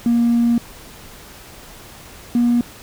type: tone pair in turn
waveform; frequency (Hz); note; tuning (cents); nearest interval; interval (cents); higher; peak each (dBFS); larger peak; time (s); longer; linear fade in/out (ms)
triangle; 235.7 / 239.4; A#3 / A#3; +19 / +46; unison; 27; second; -9; neither; 0.06-0.58 / 2.35-2.61; first; 2
effects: tanh soft clip ceiling -9 dBFS + pink hiss -40 dBFS RMS until 2.82 s